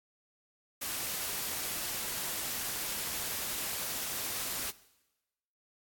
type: noise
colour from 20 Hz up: white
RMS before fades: -36 dBFS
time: 0.81-4.71 s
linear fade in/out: 10 ms
effects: noise-tail reverb RT60 1.0 s tail -19 dB re dry + AAC 64 kbps